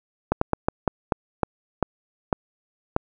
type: slowing click train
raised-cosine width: 1 ms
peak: -5 dBFS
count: 10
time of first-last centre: 0.32-2.964 s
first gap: 94 ms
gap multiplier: 1.27
effects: none